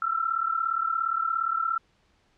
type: tone pair together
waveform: sine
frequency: 1322.8 / 1360 Hz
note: E6 / F6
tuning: +6 / -46 cents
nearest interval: unison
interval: 48 cents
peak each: -27 dBFS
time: 0.02-1.78 s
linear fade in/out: 2 ms
effects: pink hiss -66 dBFS RMS until 2.37 s + low-pass 5000 Hz 12 dB/octave